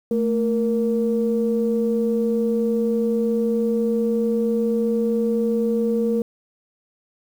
sine tone pair together, 222.1 / 468 Hz, A3 / A#4, +16 / +7 cents, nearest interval octave + minor second, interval 1291 cents, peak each -20 dBFS, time 0.11-6.22 s, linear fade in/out 2 ms, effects tanh soft clip ceiling -10 dBFS + 8-bit

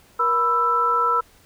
sine tone cluster, 475.3 / 991 / 1326 Hz, A#4 / B5 / E6, +34 / +6 / +10 cents, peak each -27 / -23 / -18 dBFS, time 0.19-1.21 s, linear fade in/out 10 ms, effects pink hiss -54 dBFS RMS until 1.45 s

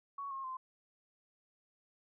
sine tone with pitch steps, 1117 / 1077.1 / 1038.6 Hz, C#6 / C6 / C6, +13 / +50 / -13 cents, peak -39 dBFS, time 0.18-0.57 s, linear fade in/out 5 ms, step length 130 ms, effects none

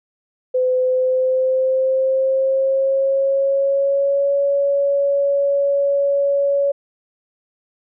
sine tone with pitch glide, 509 to 561.5 Hz, C5 to C#5, -48 to +22 cents, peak -14 dBFS, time 0.54-6.72 s, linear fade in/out 10 ms, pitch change +170 cents, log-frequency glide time 0.76-4.34 s, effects none

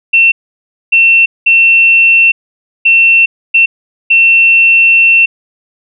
sine tone bursts at uneven times, 2700 Hz, E7, 41 cents sharp, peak -3 dBFS, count 6, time 0.13-0.32 / 0.92-1.26 / 1.46-2.32 / 2.85-3.26 / 3.54-3.66 / 4.1-5.26 s, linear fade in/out 10 ms, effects none

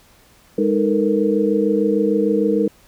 sine tone cluster, 203.8 / 310.7 / 446.7 / 473.3 Hz, G#3 / D#4 / A4 / A#4, -32 / -2 / +26 / +26 cents, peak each -20 dBFS, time 0.58-2.68 s, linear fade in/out 5 ms, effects pink hiss -52 dBFS RMS until 2.87 s

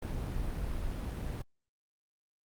brown noise with amplitude modulation, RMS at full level -34 dBFS, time 0.02-1.42 s, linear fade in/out 5 ms, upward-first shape sine, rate 210 Hz, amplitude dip 30%, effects Opus 32 kbps

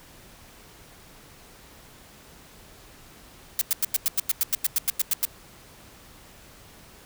blue noise bursts, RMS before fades -22 dBFS, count 15, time 3.59-5.252 s, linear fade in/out 2 ms, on 24 ms, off 93 ms, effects pink hiss -50 dBFS RMS until 7.05 s

